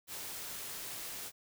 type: noise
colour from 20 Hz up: white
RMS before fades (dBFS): -43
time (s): 0.07-1.32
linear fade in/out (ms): 50
effects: none